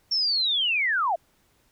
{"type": "linear sweep", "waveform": "sine", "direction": "down", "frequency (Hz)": [5500, 611], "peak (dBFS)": -21, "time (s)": [0.11, 1.16], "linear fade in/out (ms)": 10, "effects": ["pink hiss -65 dBFS RMS until 1.71 s"]}